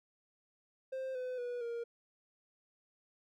triangle tone with pitch steps, 525 / 505.7 / 487 / 469.1 Hz, C5 / B4 / B4 / A#4, +6 / +41 / -24 / +11 cents, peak -35 dBFS, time 0.92-1.84 s, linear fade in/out 10 ms, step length 230 ms, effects none

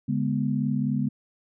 sine chord, G# diminished, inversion second, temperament equal with one note detuned, 143.15 / 207.7 / 246.9 Hz, D3 / G#3 / B3, -44 / 0 / 0 cents, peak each -27 dBFS, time 0.08-1.09 s, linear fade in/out 10 ms, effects none

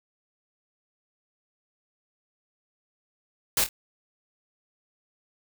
white noise with echo, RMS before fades -23 dBFS, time 3.57-3.64 s, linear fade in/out 2 ms, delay 25 ms, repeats 2, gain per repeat -10 dB, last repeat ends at 3.69 s, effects none

